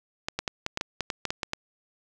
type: clicks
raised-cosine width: 0.2 ms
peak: -11 dBFS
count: 12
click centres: 0.285 / 0.39 / 0.478 / 0.664 / 0.774 / 0.811 / 1.007 / 1.102 / 1.253 / 1.305 / 1.432 / 1.534 s
effects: none